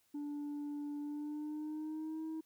sine tone with pitch glide, 291.6 to 318 Hz, D4 to D#4, -12 to +38 cents, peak -36 dBFS, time 0.14-2.41 s, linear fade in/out 10 ms, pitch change +150 cents, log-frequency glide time 1-2.24 s, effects tanh soft clip ceiling -38 dBFS + white hiss -74 dBFS RMS until 2.45 s

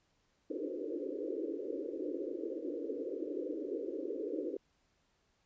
pink band-pass noise, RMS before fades -39 dBFS, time 0.5-4.57 s, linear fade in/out 5 ms, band 280 to 530 Hz, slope 96 dB/octave, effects pink hiss -75 dBFS RMS until 5.45 s + resampled to 16000 Hz

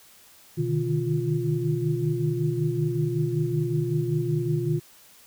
sine tone cluster, 125.8 / 149.7 / 155 / 350.1 Hz, B2 / D3 / D#3 / F4, +32 / +33 / -6 / +4 cents, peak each -28 dBFS, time 0.57-4.8 s, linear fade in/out 20 ms, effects white hiss -53 dBFS RMS until 5.26 s

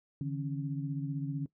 sine tone cluster, 143.9 / 159.5 / 274.2 Hz, D3 / D#3 / C#4, -35 / +43 / -19 cents, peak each -34 / -40 / -38 dBFS, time 0.21-1.46 s, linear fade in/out 2 ms, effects noise-tail reverb RT60 0.1 s tail -18 dB re dry

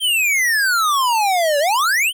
square exponential two-way sweep, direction down then up, 3200 to 561 to 3200 Hz, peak -15 dBFS, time 0-2.13 s, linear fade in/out 50 ms, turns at 1.59 s, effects none

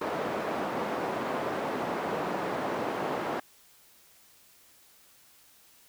white band-pass noise, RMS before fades -32 dBFS, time 0.01-3.4 s, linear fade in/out 5 ms, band 220 to 820 Hz, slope 12 dB/octave, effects white hiss -59 dBFS RMS until 5.88 s

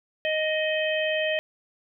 harmonic tone with a mistuned harmonic, 622.3 Hz, D#5, in tune, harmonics 1 / 3 / 4 / 5, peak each -25 / -30 / -31 / -32 dBFS, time 0.25-1.39 s, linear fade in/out 0 ms, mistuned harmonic 4, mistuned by +37 cents, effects none

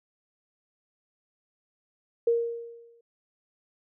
sine tone with exponential decay, 466.9 Hz, A#4, 3 cents sharp, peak -18 dBFS, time 2.27-3.01 s, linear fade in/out 5 ms, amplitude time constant 160 ms, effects none

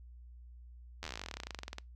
slowing click train, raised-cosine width 0.2 ms, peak -23 dBFS, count 29, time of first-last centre 1.03-1.784 s, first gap 11 ms, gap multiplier 1.06, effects noise-tail reverb RT60 0.2 s tail -26 dB re dry + added 60 Hz sine -50 dBFS peak until 1.95 s

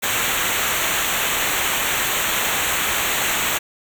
pink noise with comb filter, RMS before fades -21 dBFS, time 0.02-3.59 s, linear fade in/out 20 ms, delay 0.2 ms, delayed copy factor -0.85, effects none

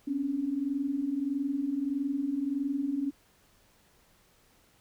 sine tone pair together, 261.5 / 283.1 Hz, C4 / C#4, -1 / +37 cents, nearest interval minor second, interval 138 cents, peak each -34 / -29 dBFS, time 0.07-3.11 s, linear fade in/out 10 ms, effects pink hiss -64 dBFS RMS until 4.8 s

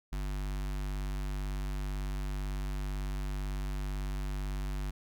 square tone with notch filter, 49 Hz, G1, in tune, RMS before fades -35 dBFS, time 0.12-4.91 s, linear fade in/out 10 ms, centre 500 Hz, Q 1.5, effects none

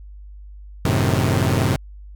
sawtooth chord, F# diminished seventh, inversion none, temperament equal, 92.5 / 110 / 130.81 / 155.56 Hz, F#2 / A2 / C3 / Eb3, 0 / 0 / 0 / 0 cents, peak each -17 / -18 / -17 / -21 dBFS, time 0.85-1.76 s, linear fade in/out 0 ms, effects added 50 Hz sine -36 dBFS peak until 2.15 s

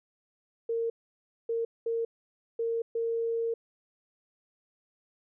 sine tone bursts at uneven times, 459.8 Hz, A#4, 24 cents flat, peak -27 dBFS, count 5, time 0.69-0.9 / 1.49-1.65 / 1.86-2.05 / 2.59-2.82 / 2.95-3.54 s, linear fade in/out 5 ms, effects none

